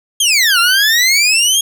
20% pulse exponential two-way sweep, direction down then up, 3322 to 1355 to 3322 Hz, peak -4 dBFS, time 0.2-1.61 s, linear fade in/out 5 ms, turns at 0.59 s, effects none

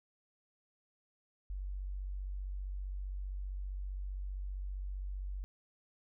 sine tone, 47.63 Hz, G1, 49 cents flat, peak -37 dBFS, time 1.5-5.44 s, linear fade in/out 0 ms, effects none

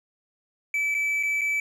triangle tone with dropouts, 2307 Hz, D7, 31 cents flat, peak -21 dBFS, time 0.74-1.6 s, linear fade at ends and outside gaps 2 ms, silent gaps 0.944-0.948 / 1.229-1.233 / 1.411-1.415 s, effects none

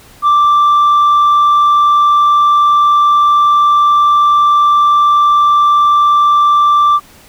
sine tone, 1174.7 Hz, D6, in tune, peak -3 dBFS, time 0.22-7 s, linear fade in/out 50 ms, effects tanh soft clip ceiling -5 dBFS + pink hiss -41 dBFS RMS until 7.28 s

